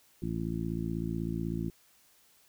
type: harmonic tone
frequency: 56.1 Hz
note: A1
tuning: 34 cents sharp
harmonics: 1 / 2 / 3 / 4 / 5 / 6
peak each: -40 / -39 / -35 / -38 / -40 / -39 dBFS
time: 0.22-1.7 s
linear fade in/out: 5 ms
effects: white hiss -64 dBFS RMS until 2.48 s